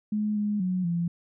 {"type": "tone with pitch steps", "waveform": "sine", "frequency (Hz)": [211.3, 208.1, 183.5, 171], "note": ["G#3", "G#3", "F#3", "F3"], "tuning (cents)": [30, 4, -14, -36], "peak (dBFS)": -24, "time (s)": [0.12, 1.08], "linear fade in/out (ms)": 5, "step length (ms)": 240, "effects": []}